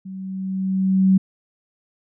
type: tone with level ramp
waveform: sine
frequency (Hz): 190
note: F#3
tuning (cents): +46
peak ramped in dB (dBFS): -31 to -10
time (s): 0.05-1.18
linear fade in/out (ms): 10
effects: none